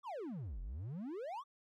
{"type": "exponential two-way sweep", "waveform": "triangle", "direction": "down then up", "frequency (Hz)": [1208, 41.2, 1208], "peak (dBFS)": -39, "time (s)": [0.03, 1.44], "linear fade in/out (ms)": 50, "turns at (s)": 0.61, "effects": []}